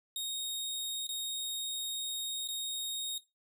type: tone with dropouts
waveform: sawtooth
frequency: 3729 Hz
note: A#7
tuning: in tune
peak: -31 dBFS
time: 0.16-3.18 s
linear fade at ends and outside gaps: 2 ms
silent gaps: 1.069-1.09 / 2.475-2.486 s
effects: noise-tail reverb RT60 0.2 s tail -17 dB re dry